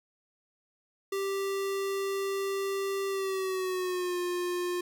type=tone with pitch glide; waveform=square; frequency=392 to 355.3 Hz; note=G4 to F4; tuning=0 to +30 cents; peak=-30 dBFS; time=1.12-4.81 s; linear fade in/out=5 ms; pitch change=-170 cents; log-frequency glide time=3.08-4.18 s; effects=11-bit